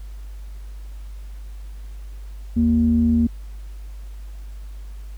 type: tone with low-pass filter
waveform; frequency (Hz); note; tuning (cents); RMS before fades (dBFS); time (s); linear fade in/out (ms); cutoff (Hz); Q
square; 77.9; D#2; +3; -17; 2.56-3.27; 5; 240; 7.6
effects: added 50 Hz sine -32 dBFS peak until 5.17 s + pink hiss -54 dBFS RMS until 5.17 s